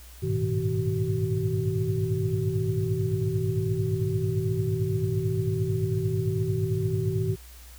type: tone cluster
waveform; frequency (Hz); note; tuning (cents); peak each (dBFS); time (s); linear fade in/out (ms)
sine; 99.8 / 108.7 / 122.4 / 158.7 / 379.2; G2 / A2 / B2 / D#3 / F#4; +32 / -21 / -15 / +35 / +43; -30; 0.22-7.36; 20
effects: added 60 Hz sine -45 dBFS peak until 7.78 s + white hiss -51 dBFS RMS until 7.78 s